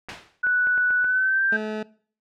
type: clicks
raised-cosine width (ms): 0.5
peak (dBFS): -23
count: 6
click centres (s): 0.086 / 0.468 / 0.671 / 0.778 / 0.906 / 1.044
type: noise with exponential decay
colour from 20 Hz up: white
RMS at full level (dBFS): -27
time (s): 0.09-0.42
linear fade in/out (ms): 0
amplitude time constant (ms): 70
type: tone with pitch glide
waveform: sine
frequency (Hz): 1480 to 1577.1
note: F#6 to G6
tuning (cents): 0 to +10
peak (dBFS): -18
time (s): 0.43-1.57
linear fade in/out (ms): 10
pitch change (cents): +110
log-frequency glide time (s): 1.01-1.45
type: tone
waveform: 20% pulse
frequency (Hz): 215.3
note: A3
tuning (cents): -37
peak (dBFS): -22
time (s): 1.52-1.83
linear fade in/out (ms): 5
effects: noise-tail reverb RT60 0.5 s tail -21 dB re dry + low-pass 3000 Hz 12 dB/octave